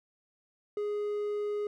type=tone; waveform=triangle; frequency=415.3 Hz; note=G#4; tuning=in tune; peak=-28 dBFS; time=0.77-1.67 s; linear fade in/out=2 ms; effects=none